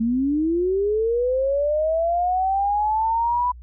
sine linear sweep, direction up, 220 to 995 Hz, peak -18 dBFS, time 0-3.52 s, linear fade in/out 10 ms, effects added 60 Hz sine -38 dBFS peak until 3.62 s

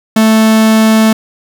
45% pulse tone, 220 Hz, A3, in tune, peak -5 dBFS, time 0.16-1.13 s, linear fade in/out 5 ms, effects none

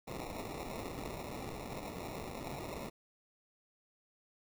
white noise with sample-and-hold, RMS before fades -43 dBFS, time 0.07-2.9 s, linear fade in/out 10 ms, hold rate 1575 Hz, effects none

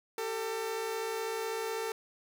sawtooth tone pair together, 392 / 448 Hz, G4 / A4, 0 / +31 cents, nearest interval major second, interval 231 cents, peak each -36 / -30 dBFS, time 0.18-1.92 s, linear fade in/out 2 ms, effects none

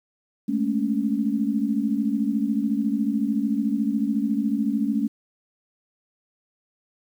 sine tone cluster, 210.8 / 224.6 / 279.1 Hz, G#3 / A3 / C#4, +26 / +36 / +12 cents, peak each -25 dBFS, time 0.48-5.08 s, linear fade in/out 10 ms, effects 9-bit

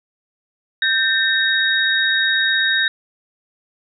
sine tone cluster, 1569 / 1808 / 3763 Hz, G6 / A6 / A#7, +1 / +47 / +16 cents, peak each -19 dBFS, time 0.82-2.88 s, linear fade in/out 2 ms, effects none

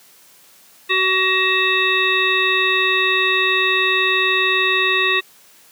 harmonic tone with a mistuned harmonic, 376.7 Hz, F#4, 31 cents sharp, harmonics 1 / 3 / 5 / 7 / 9 / 10, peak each -23 / -23 / -19 / -19 / -30 / -22 dBFS, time 0.89-5.21 s, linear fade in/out 20 ms, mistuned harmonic 9, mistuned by +67 cents, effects white hiss -49 dBFS RMS until 5.71 s + high-pass 150 Hz 12 dB/octave

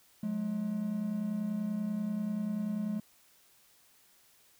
triangle tone pair together, 181.8 / 212.1 Hz, F#3 / G#3, -30 / +37 cents, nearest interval minor third, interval 267 cents, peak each -36 / -30 dBFS, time 0.23-3 s, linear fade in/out 5 ms, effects white hiss -64 dBFS RMS until 4.59 s

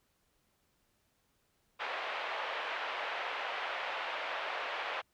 pink band-pass noise, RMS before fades -38 dBFS, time 1.79-5.02 s, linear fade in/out 20 ms, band 580 to 3100 Hz, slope 24 dB/octave, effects pink hiss -75 dBFS RMS until 5.13 s

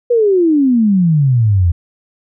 sine exponential sweep, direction down, 494.1 to 82 Hz, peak -8 dBFS, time 0.1-1.72 s, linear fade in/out 10 ms, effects none

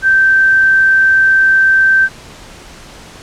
sine tone, 1558 Hz, G6, 11 cents flat, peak -6 dBFS, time 0.02-2.09 s, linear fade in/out 50 ms, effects pink hiss -35 dBFS RMS until 3.22 s + low-pass 8000 Hz 12 dB/octave

